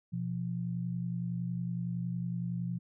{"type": "tone pair together", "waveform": "sine", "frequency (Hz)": [123.78, 174.61], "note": ["B2", "F3"], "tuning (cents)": [4, 0], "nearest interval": "tritone", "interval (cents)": 596, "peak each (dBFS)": [-36, -34], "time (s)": [0.12, 2.79], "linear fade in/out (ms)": 20, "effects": []}